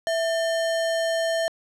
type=tone with sample-and-hold; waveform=sine; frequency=659.3 Hz; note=E5; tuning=in tune; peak=-21 dBFS; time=0.07-1.48 s; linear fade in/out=0 ms; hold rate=2450 Hz; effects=low-pass 8000 Hz 12 dB/octave